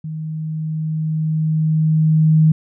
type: tone with level ramp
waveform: sine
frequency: 157 Hz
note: D#3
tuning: 16 cents sharp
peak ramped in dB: -24 to -8 dBFS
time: 0.04-2.52 s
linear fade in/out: 5 ms
effects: none